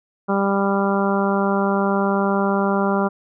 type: harmonic tone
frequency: 197.7 Hz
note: G3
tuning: 15 cents sharp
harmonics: 1 / 2 / 3 / 4 / 5 / 6 / 7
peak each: -20 / -23 / -25 / -26 / -27 / -28 / -28 dBFS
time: 0.28-3.09 s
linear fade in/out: 20 ms
effects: none